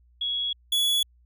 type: tone pair in turn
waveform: sine / 45% pulse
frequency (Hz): 3343 / 3390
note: G#7 / G#7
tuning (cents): +11 / +35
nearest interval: unison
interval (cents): 24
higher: second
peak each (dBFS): -25 / -21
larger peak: second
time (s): 0.21-0.53 / 0.72-1.03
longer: first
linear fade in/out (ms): 5
effects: added 60 Hz sine -56 dBFS peak until 1.25 s